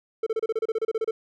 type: tone bursts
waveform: triangle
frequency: 444.8 Hz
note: A4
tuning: 19 cents sharp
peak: -20 dBFS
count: 14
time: 0.23-1.11 s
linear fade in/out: 5 ms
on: 35 ms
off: 30 ms
effects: none